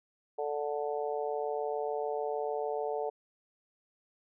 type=harmonic tone; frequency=146.83 Hz; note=D3; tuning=in tune; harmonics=3 / 4 / 5 / 6; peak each=-34 / -37 / -37 / -42 dBFS; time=0.38-3.1 s; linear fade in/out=10 ms; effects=none